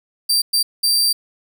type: tone bursts at uneven times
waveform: sawtooth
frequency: 4693 Hz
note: D8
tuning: 2 cents flat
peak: -11 dBFS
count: 3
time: 0.29-0.42 / 0.53-0.63 / 0.83-1.13 s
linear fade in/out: 10 ms
effects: none